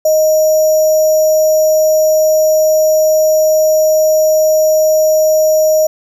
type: tone with sample-and-hold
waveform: sine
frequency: 622.3 Hz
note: D#5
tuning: in tune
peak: -7 dBFS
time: 0.05-5.87 s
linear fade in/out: 5 ms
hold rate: 6300 Hz
effects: none